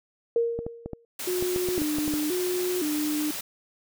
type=tone with exponential decay; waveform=sine; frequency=466.2 Hz; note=A#4; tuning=in tune; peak=-18 dBFS; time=0.36-1.05 s; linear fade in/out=2 ms; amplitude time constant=150 ms
type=clicks; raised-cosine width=2 ms; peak=-19 dBFS; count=12; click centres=0.59 / 0.665 / 0.86 / 0.933 / 1.425 / 1.561 / 1.687 / 1.779 / 1.818 / 1.985 / 2.079 / 2.138 s
type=high-pass noise; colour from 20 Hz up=white; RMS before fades=-34 dBFS; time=1.19-3.41 s; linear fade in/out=5 ms; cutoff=120 Hz; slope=12 dB/octave
type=tone with vibrato; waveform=sine; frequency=330 Hz; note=E4; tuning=2 cents sharp; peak=-25 dBFS; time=1.27-3.31 s; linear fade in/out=5 ms; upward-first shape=square; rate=0.97 Hz; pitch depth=160 cents each way
effects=none